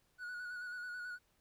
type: tone with vibrato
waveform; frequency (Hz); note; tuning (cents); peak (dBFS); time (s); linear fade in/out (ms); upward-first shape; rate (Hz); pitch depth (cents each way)
triangle; 1464; F#6; -19; -40; 0.18-1.19; 50; square; 9.2; 26
effects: pink hiss -75 dBFS RMS until 1.4 s